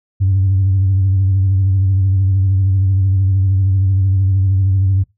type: tone with vibrato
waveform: sine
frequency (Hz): 95.9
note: G2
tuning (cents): -37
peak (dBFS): -9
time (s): 0.2-5.04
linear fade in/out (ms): 20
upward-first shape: triangle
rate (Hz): 13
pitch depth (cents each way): 63
effects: noise-tail reverb RT60 0.2 s tail -21 dB re dry + tanh soft clip ceiling -7 dBFS